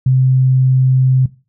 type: tone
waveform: sine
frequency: 130.1 Hz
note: C3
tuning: 9 cents flat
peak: -8 dBFS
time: 0.06-1.26 s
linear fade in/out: 5 ms
effects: noise-tail reverb RT60 0.3 s tail -18 dB re dry